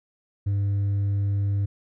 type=tone with hard clipping; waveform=triangle; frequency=100 Hz; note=G2; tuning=35 cents sharp; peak=-20 dBFS; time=0.46-1.66 s; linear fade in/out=10 ms; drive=1 dB; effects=none